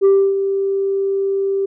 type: tone with ADSR envelope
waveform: sine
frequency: 392 Hz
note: G4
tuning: in tune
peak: -5 dBFS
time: 0.01-1.66 s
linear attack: 39 ms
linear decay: 290 ms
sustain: -10 dB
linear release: 10 ms
effects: tanh soft clip ceiling -7 dBFS